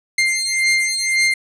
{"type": "beating tone pair", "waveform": "sawtooth", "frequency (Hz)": [2100, 2101.9], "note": ["C7", "C7"], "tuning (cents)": [6, 7], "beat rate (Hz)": 1.9, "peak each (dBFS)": -15, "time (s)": [0.18, 1.34], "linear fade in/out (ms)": 5, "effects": ["resampled to 24000 Hz"]}